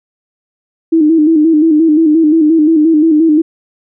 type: tone with vibrato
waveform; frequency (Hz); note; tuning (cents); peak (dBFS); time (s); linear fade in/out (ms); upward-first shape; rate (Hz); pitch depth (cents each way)
sine; 314.4; D#4; +18; -5; 0.92-3.42; 10; square; 5.7; 66
effects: none